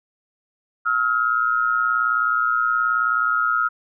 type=tone pair together; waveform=sine; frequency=1290.1 / 1409 Hz; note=E6 / F6; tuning=-38 / +15 cents; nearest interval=major second; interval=153 cents; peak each=-20 dBFS; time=0.85-3.69 s; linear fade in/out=20 ms; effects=none